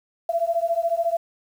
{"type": "beating tone pair", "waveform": "sine", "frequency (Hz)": [667, 681], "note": ["E5", "F5"], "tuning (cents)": [20, -44], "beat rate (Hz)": 14, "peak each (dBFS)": -23, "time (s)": [0.29, 1.17], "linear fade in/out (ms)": 5, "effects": ["8-bit"]}